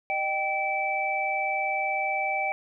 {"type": "tone cluster", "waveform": "sine", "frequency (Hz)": [614, 778, 2315], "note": ["D#5", "G5", "D7"], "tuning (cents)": [-23, -13, -25], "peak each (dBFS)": [-33, -28, -28], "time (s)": [0.1, 2.52], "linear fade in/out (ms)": 0, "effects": []}